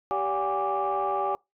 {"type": "tone cluster", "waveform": "sine", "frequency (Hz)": [390.1, 575, 734, 816, 1172], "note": ["G4", "D5", "F#5", "G#5", "D6"], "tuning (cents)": [-8, -37, -14, -31, -4], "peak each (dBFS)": [-31, -32, -32, -27, -30], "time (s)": [0.11, 1.35], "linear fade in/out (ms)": 0, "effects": ["noise-tail reverb RT60 0.2 s tail -26 dB re dry", "tanh soft clip ceiling -17 dBFS"]}